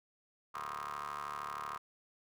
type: ring-modulated tone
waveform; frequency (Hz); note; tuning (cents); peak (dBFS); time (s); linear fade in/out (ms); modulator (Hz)
25% pulse; 73; D2; -10; -33; 0.54-1.78; 10; 1150
effects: none